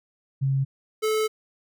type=tone pair in turn; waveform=sine / square; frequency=135.6 / 434 Hz; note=C#3 / A4; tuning=-38 / -24 cents; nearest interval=octave + minor sixth; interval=2014 cents; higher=second; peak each=-20 / -22 dBFS; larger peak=first; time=0.41-0.65 / 1.02-1.28 s; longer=second; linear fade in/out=20 ms; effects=none